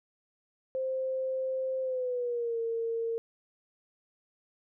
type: tone with pitch glide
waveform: sine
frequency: 523.3 to 458.2 Hz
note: C5 to A#4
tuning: 0 to -30 cents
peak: -29 dBFS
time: 0.75-3.18 s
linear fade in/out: 0 ms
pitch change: -230 cents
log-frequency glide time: 1.82-2.59 s
effects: none